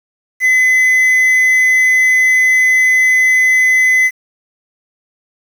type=tone with quantisation; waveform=triangle; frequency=2026 Hz; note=B6; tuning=44 cents sharp; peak=-6 dBFS; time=0.4-4.11 s; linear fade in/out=50 ms; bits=6; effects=none